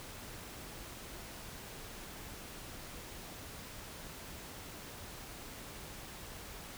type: silence
effects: pink hiss -48 dBFS RMS until 6.77 s